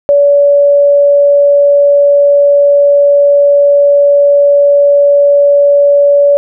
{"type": "tone", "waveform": "sine", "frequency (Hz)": 571, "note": "D5", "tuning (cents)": -49, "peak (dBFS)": -3, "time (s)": [0.09, 6.37], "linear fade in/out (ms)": 0, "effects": []}